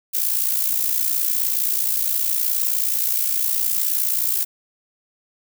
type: noise with amplitude modulation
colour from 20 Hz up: violet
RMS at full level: -18 dBFS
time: 0.13-4.45 s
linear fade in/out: 20 ms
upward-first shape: sine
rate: 59.2 Hz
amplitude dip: 65%
effects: none